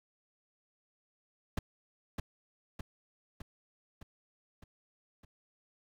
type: noise with echo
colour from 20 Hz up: brown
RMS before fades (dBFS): -31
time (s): 1.57-1.59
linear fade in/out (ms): 5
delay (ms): 610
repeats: 6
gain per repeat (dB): -4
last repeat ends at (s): 5.25
effects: none